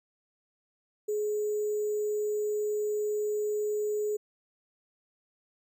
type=tone with sample-and-hold; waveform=sine; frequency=421 Hz; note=G#4; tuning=24 cents sharp; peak=-27 dBFS; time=1.08-4.17 s; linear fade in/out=10 ms; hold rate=7350 Hz; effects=none